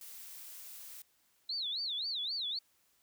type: noise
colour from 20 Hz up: blue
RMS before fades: -49 dBFS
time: 0.01-1.02 s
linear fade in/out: 2 ms
type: tone with vibrato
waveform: sine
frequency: 3951 Hz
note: B7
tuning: in tune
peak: -34 dBFS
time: 1.49-2.59 s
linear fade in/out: 5 ms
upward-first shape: sine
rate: 3.8 Hz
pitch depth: 270 cents each way
effects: white hiss -72 dBFS RMS until 3.02 s